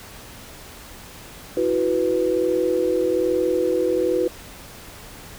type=chord; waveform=sine; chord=E suspended second; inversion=none; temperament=just; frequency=329.6 / 370.8 / 494.4 Hz; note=E4 / F#4 / B4; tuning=0 / +4 / +2 cents; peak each=-24 / -22 / -21 dBFS; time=1.57-4.28 s; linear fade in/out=2 ms; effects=pink hiss -41 dBFS RMS until 5.38 s